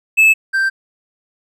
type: tone pair in turn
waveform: triangle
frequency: 2610 / 1568.1 Hz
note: E7 / G6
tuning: -18 / 0 cents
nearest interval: major sixth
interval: 882 cents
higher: first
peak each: -5 / -11 dBFS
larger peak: first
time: 0.17-0.34 / 0.53-0.7 s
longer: neither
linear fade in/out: 20 ms
effects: none